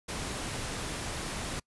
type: noise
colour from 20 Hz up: pink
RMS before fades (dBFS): -36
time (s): 0.08-1.6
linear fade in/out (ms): 10
effects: noise-tail reverb RT60 0.1 s tail -25 dB re dry + resampled to 24000 Hz